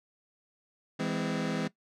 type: chord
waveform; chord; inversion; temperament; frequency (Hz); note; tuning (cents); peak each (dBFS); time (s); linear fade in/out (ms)
sawtooth; E augmented; none; just; 164.81 / 206 / 257.5; E3 / G#3 / B#3; 0 / -14 / -28; -30; 0.99-1.68; 10
effects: noise-tail reverb RT60 0.1 s tail -18 dB re dry + low-pass 6000 Hz 12 dB/octave